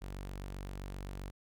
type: tone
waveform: sawtooth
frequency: 47.65 Hz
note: G1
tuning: 48 cents flat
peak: -37 dBFS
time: 0.01-1.31 s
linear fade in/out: 20 ms
effects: none